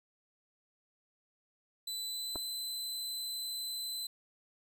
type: tone with pitch glide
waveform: sawtooth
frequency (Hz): 3999 to 4034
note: B7 to B7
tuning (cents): +21 to +36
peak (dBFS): -34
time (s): 1.87-4.07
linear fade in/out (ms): 5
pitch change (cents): +15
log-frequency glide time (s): 2.07-2.42
type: clicks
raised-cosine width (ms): 1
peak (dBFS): -28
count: 2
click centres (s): 2.357 / 2.36
effects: none